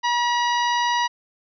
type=harmonic tone with a mistuned harmonic; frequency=961 Hz; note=B5; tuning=48 cents flat; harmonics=1 / 2 / 3 / 4 / 5 / 6; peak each=-20 / -26 / -30 / -32 / -34 / -36 dBFS; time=0.03-1.08 s; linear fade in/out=20 ms; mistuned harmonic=6; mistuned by=+17 cents; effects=none